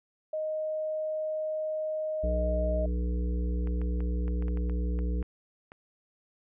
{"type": "tone", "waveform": "sine", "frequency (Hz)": 622.3, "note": "D#5", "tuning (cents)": 0, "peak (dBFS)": -29, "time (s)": [0.33, 2.86], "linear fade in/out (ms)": 5}
{"type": "harmonic tone", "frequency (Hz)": 60.2, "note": "B1", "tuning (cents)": -44, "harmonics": [1, 3, 5, 7, 8], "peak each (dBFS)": [-27, -37, -41, -44, -45], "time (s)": [2.23, 5.23], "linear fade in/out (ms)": 10}
{"type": "clicks", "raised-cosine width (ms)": 0.5, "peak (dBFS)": -32, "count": 11, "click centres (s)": [3.673, 3.816, 4.005, 4.28, 4.424, 4.482, 4.573, 4.697, 4.99, 5.227, 5.719]}
{"effects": []}